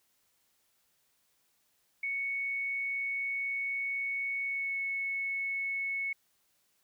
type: tone with pitch glide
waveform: sine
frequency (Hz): 2219 to 2204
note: C#7 to C#7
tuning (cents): +1 to -11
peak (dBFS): -31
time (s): 2.03-6.13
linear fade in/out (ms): 5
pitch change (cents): -12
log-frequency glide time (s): 4.44-4.78
effects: white hiss -73 dBFS RMS until 6.83 s